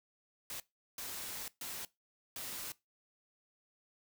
white noise bursts at uneven times, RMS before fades -43 dBFS, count 4, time 0.5-0.6 / 0.98-1.48 / 1.61-1.85 / 2.36-2.72 s, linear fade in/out 2 ms, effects noise-tail reverb RT60 0.2 s tail -20 dB re dry

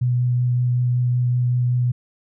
sine tone with vibrato, 123.5 Hz, B2, in tune, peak -16 dBFS, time 0.01-1.92 s, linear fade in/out 10 ms, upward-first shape triangle, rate 5.3 Hz, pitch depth 12 cents each way, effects none

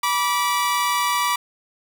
sawtooth tone pair together, 974 / 1162 Hz, B5 / D6, -24 / -19 cents, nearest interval minor third, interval 305 cents, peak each -18 dBFS, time 0.03-1.36 s, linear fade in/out 5 ms, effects none

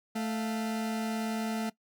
40% pulse tone pair together, 220 / 698.5 Hz, A3 / F5, 0 / 0 cents, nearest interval octave + minor sixth, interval 2000 cents, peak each -30 / -39 dBFS, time 0.15-1.7 s, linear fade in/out 10 ms, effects noise-tail reverb RT60 0.1 s tail -19 dB re dry

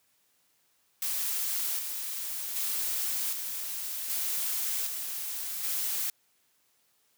blue noise with tremolo, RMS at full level -31 dBFS, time 1.02-6.1 s, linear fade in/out 2 ms, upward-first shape square, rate 0.65 Hz, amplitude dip 40%, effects white hiss -70 dBFS RMS until 7.17 s + high-pass 80 Hz 12 dB/octave

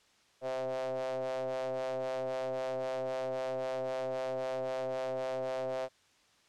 square ring-modulated tone, 64.9 Hz, C2, 13 cents flat, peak -31 dBFS, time 0.41-5.89 s, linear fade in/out 50 ms, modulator 586 Hz, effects white hiss -66 dBFS RMS until 6.48 s + low-pass 6000 Hz 12 dB/octave

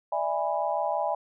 sine chord, E dominant seventh, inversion third, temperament just, 593.3 / 659.3 / 824.1 / 988.9 Hz, D5 / E5 / G#5 / B5, +18 / 0 / -14 / +2 cents, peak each -31 / -30 / -29 / -33 dBFS, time 0.12-1.15 s, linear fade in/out 5 ms, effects none

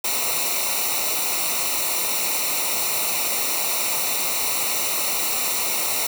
white noise with comb filter, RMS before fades -23 dBFS, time 0.04-6.07 s, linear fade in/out 5 ms, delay 0.61 ms, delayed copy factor -0.8, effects none

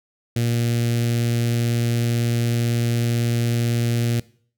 sawtooth tone with notch filter, 118 Hz, A#2, 22 cents sharp, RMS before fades -21 dBFS, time 0.36-4.2 s, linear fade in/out 5 ms, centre 1000 Hz, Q 0.52, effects noise-tail reverb RT60 0.5 s tail -20 dB re dry

